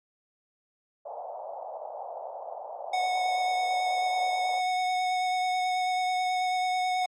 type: band-pass noise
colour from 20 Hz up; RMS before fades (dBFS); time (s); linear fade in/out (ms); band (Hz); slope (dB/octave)
pink; -39; 1.05-4.61; 10; 580 to 840; 48
type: tone with vibrato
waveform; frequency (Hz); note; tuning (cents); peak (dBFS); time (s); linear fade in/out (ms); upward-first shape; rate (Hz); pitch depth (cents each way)
square; 736; F#5; -9; -26; 2.93-7.06; 5; sine; 9.2; 11
effects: low-pass 6000 Hz 12 dB/octave + AAC 64 kbps